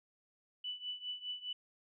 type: tone with tremolo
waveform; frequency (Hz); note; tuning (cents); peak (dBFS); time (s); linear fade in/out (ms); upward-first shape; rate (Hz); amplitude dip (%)
sine; 2976; F#7; +9; -36; 0.64-1.53; 5; triangle; 4.9; 90
effects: none